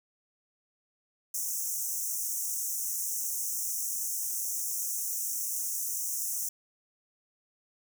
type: high-pass noise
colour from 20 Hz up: pink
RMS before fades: -33 dBFS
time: 1.34-6.49 s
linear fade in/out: 5 ms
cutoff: 5700 Hz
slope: 96 dB/octave
effects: none